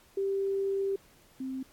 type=tone pair in turn; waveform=sine; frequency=392 / 262.4 Hz; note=G4 / C4; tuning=0 / +5 cents; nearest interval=perfect fifth; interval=695 cents; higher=first; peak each=-27 / -33 dBFS; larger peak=first; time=0.17-0.96 / 1.4-1.63 s; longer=first; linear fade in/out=5 ms; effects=pink hiss -61 dBFS RMS until 1.72 s + AAC 64 kbps